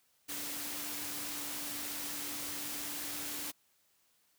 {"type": "tone in noise", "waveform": "sine", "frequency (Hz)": 291.8, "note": "D4", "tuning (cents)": -11, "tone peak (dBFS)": -50, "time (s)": [0.28, 3.52], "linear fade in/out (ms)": 20, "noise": "white", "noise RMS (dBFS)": -40, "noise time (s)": [0.28, 3.52], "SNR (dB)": -13, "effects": ["white hiss -72 dBFS RMS until 4.38 s", "high-pass 60 Hz 12 dB/octave"]}